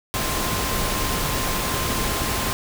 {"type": "tone in noise", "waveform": "sine", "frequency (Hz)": 1046.5, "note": "C6", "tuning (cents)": 0, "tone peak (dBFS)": -31, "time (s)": [0.14, 2.53], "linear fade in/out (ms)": 0, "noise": "pink", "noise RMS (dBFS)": -24, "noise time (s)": [0.14, 2.53], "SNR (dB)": -10, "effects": []}